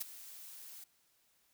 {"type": "noise with ADSR envelope", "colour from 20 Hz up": "blue", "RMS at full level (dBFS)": -35, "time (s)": [0, 0.84], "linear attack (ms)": 15, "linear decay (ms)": 13, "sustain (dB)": -16, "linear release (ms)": 3, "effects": ["white hiss -73 dBFS RMS until 1.53 s"]}